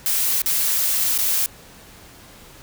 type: noise with dropouts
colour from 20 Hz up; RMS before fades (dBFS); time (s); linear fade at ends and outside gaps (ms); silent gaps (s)
blue; -20; 0.06-1.46; 0; 0.418-0.46 / 1.178-1.187
effects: pink hiss -45 dBFS RMS until 2.62 s